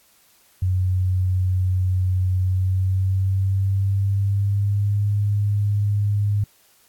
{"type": "tone with pitch glide", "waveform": "sine", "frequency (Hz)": [92.5, 102.64], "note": ["F#2", "G#2"], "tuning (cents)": [0, -20], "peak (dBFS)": -17, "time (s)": [0.62, 6.44], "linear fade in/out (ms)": 5, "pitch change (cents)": 180, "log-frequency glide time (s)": [2.37, 5.06], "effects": ["white hiss -57 dBFS RMS until 6.88 s", "AAC 64 kbps"]}